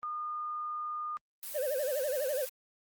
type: tone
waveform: sine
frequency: 1219 Hz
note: D#6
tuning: 36 cents flat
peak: -34 dBFS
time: 0.03-1.17 s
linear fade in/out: 0 ms
type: noise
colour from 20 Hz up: blue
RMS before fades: -41 dBFS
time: 1.43-2.49 s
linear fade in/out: 0 ms
type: tone with vibrato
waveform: triangle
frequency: 554.4 Hz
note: C#5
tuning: in tune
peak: -28 dBFS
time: 1.54-2.46 s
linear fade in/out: 20 ms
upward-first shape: sine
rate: 12 Hz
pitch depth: 170 cents each way
effects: Opus 24 kbps